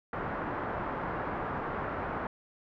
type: low-pass noise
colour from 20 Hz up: white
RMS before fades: -35 dBFS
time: 0.13-2.27 s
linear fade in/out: 2 ms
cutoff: 1400 Hz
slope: 24 dB/octave
effects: none